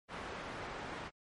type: low-pass noise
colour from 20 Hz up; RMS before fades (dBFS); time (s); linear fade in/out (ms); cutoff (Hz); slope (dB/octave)
white; -44; 0.08-1.11; 50; 1500; 12
effects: MP3 48 kbps